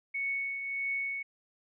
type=tone with tremolo; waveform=sine; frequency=2217 Hz; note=C#7; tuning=in tune; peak=-29 dBFS; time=0.14-1.23 s; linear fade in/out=10 ms; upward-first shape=triangle; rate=1.6 Hz; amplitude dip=50%; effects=none